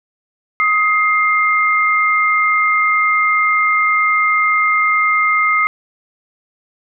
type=tone pair together; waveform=sine; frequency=1257.5 / 2107 Hz; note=D#6 / C7; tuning=+18 / +12 cents; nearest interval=major sixth; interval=894 cents; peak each=-14 dBFS; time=0.6-5.67 s; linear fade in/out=0 ms; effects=none